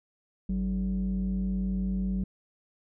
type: tone pair together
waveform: sine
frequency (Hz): 50.99 / 189.2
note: G#1 / F#3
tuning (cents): -31 / +39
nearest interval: octave + major seventh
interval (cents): 2270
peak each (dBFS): -29 / -26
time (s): 0.49-2.24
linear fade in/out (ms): 5
effects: tanh soft clip ceiling -23 dBFS